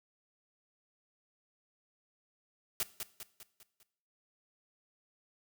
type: noise with echo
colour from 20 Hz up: white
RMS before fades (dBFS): -33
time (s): 2.8-2.83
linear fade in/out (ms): 0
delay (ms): 200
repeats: 5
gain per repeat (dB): -6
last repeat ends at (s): 3.83
effects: noise-tail reverb RT60 0.6 s tail -17 dB re dry